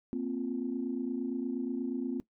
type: chord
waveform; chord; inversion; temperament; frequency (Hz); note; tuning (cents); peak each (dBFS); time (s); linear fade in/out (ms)
sine; Bb suspended second; none; equal; 233.1 / 261.6 / 349.2; Bb3 / C4 / F4; 0 / 0 / 0; -36 / -33 / -38; 0.13-2.2; 0
effects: noise-tail reverb RT60 0.1 s tail -19 dB re dry + tanh soft clip ceiling -22 dBFS